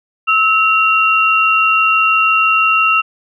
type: tone pair together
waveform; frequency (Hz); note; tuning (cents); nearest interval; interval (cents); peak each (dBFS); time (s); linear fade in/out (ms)
sine; 1300 / 2753; E6 / F7; -24 / -25; octave + minor second; 1299; -12; 0.27-3.02; 20
effects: none